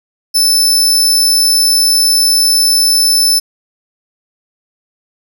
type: tone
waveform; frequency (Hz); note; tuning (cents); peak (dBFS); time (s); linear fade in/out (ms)
sawtooth; 5274; E8; 0; -5; 0.34-3.4; 20
effects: none